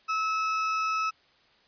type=tone; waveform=35% pulse; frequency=1297 Hz; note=E6; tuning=28 cents flat; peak=-24 dBFS; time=0.08-1.11 s; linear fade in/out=20 ms; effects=white hiss -62 dBFS RMS until 1.67 s + resampled to 11025 Hz